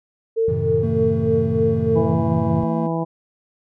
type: tone with tremolo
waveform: sine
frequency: 451.1 Hz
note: A4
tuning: 43 cents sharp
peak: -15 dBFS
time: 0.36-2.15 s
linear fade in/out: 20 ms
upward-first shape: sine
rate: 3.3 Hz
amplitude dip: 70%
type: chord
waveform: triangle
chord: F# diminished seventh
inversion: none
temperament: just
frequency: 92.5 / 111 / 133.2 / 159.84 Hz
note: F#2 / A2 / C3 / Eb3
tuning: 0 / +16 / +31 / +47 cents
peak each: -24 dBFS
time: 0.48-2.64 s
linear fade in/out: 5 ms
type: tone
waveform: triangle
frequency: 224.9 Hz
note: A3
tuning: 38 cents sharp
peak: -21 dBFS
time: 0.83-2.87 s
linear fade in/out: 5 ms
type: harmonic tone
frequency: 164.81 Hz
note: E3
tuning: in tune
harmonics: 1 / 2 / 3 / 4 / 5 / 6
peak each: -23 / -26 / -28 / -29 / -30 / -31 dBFS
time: 1.95-3.05 s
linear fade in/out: 20 ms
effects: none